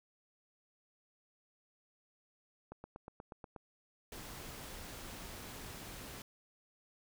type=click train; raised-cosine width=1 ms; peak=-33 dBFS; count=8; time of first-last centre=2.72-3.562 s; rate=8.31 Hz
type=noise; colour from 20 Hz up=pink; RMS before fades=-48 dBFS; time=4.12-6.22 s; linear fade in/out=2 ms
effects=none